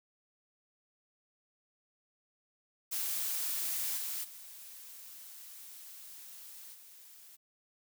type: noise with level steps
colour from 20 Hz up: blue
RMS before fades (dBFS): -35 / -38 / -50 / -55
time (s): 2.91-7.37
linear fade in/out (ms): 20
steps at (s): 3.96 / 4.23 / 6.73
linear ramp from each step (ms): 20
effects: none